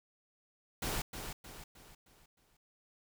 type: noise with echo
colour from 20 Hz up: pink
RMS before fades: -36 dBFS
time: 0.82-1.02 s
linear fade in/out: 5 ms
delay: 310 ms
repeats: 5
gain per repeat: -7 dB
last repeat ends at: 2.57 s
effects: none